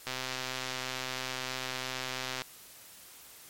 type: click train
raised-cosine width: 0.2 ms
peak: -17 dBFS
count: 304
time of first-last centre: 0.07-2.419 s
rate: 129 Hz
effects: white hiss -52 dBFS RMS until 3.49 s + MP3 64 kbps